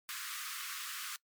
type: high-pass noise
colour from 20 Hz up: pink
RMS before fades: -42 dBFS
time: 0.09-1.16 s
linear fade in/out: 0 ms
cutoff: 1100 Hz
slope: 96 dB/octave
effects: noise-tail reverb RT60 0.1 s tail -22 dB re dry + MP3 96 kbps